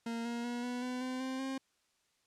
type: tone with pitch steps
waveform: 40% pulse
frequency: 231.4 / 236.1 / 240.9 / 245.9 / 250.9 / 256 / 261.2 / 266.6 Hz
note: A#3 / A#3 / B3 / B3 / B3 / C4 / C4 / C4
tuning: -13 / +22 / -43 / -7 / +28 / -38 / -3 / +33 cents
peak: -35 dBFS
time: 0.06-1.58 s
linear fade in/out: 5 ms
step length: 190 ms
effects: white hiss -75 dBFS RMS until 2.26 s + low-pass 8000 Hz 12 dB/octave